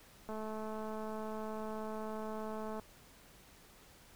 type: click train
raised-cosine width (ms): 1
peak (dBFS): -30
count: 545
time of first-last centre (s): 0.29-2.797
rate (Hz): 217
effects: pink hiss -60 dBFS RMS until 4.15 s